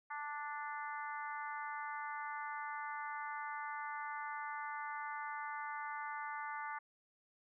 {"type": "harmonic tone", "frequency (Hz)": 293.7, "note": "D4", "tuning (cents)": 0, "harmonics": [3, 4, 5, 6, 7], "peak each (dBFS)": [-44, -46, -48, -50, -51], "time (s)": [0.1, 6.79], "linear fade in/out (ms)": 10, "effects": []}